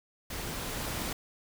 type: noise with level ramp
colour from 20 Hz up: pink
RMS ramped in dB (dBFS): -38 to -34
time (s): 0.3-1.13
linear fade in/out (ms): 5
effects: none